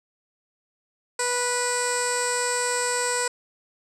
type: tone with low-pass filter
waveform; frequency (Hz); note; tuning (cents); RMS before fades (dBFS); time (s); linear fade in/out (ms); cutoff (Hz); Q
15% pulse; 490.8; B4; -11; -25; 1.19-3.28; 5; 8000; 5.5
effects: none